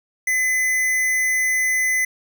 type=tone; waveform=square; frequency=2025 Hz; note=B6; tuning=43 cents sharp; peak=-18 dBFS; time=0.27-2.05 s; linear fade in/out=5 ms; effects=none